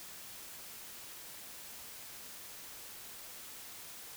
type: silence
effects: white hiss -49 dBFS RMS until 4.16 s